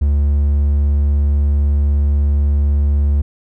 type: tone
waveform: triangle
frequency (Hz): 71.9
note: D2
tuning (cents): -36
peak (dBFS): -9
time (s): 0.01-3.22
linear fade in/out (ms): 10
effects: none